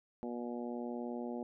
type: harmonic tone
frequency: 120.4 Hz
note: B2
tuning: 44 cents flat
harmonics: 2 / 3 / 4 / 5 / 6 / 7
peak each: -40 / -44 / -46 / -48 / -50 / -51 dBFS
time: 0.23-1.43 s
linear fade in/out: 0 ms
effects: none